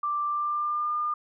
sine tone with pitch glide, 1178 to 1207.6 Hz, D6 to D6, +5 to +48 cents, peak -25 dBFS, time 0.03-1.14 s, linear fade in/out 5 ms, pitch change +43 cents, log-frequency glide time 0.26-0.93 s, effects none

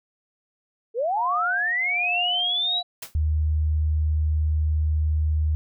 sine linear sweep, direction up, 424 to 3951 Hz, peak -21 dBFS, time 0.94-2.83 s, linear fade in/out 50 ms
sine tone with tremolo, 713 Hz, F5, 36 cents sharp, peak -26 dBFS, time 1.16-2.83 s, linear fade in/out 10 ms, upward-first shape triangle, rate 1.2 Hz, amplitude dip 90%
white noise with exponential decay, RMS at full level -30 dBFS, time 3.02-3.16 s, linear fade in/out 5 ms, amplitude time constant 29 ms
sine tone, 77.1 Hz, D#2, 15 cents flat, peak -19 dBFS, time 3.15-5.55 s, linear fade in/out 0 ms
effects none

